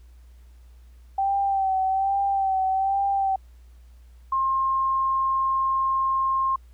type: tone with vibrato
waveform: sine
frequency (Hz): 776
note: G5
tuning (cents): -18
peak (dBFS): -20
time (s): 1.18-3.36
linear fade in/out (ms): 5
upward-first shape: sine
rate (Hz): 1.2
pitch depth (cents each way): 38
type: tone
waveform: sine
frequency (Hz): 1065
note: C6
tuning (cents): +30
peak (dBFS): -20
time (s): 4.32-6.56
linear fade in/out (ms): 5
effects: added 60 Hz sine -46 dBFS peak until 6.73 s + pink hiss -65 dBFS RMS until 6.73 s